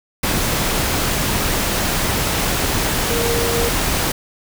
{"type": "tone in noise", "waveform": "sine", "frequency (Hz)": 468.9, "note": "A#4", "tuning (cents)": 10, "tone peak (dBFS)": -20, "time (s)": [3.1, 3.69], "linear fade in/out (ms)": 5, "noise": "pink", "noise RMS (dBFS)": -19, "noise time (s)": [0.23, 4.12], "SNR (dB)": -4, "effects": []}